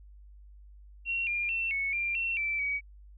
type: tone with pitch steps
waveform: sine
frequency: 2735 / 2404 / 2697 / 2208 / 2381 / 2712 / 2330 / 2265 Hz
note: F7 / D7 / E7 / C#7 / D7 / E7 / D7 / C#7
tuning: -37 / +40 / +39 / -7 / +23 / +49 / -14 / +37 cents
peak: -28 dBFS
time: 1.05-2.81 s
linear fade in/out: 50 ms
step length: 220 ms
effects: added 50 Hz sine -49 dBFS peak until 3.17 s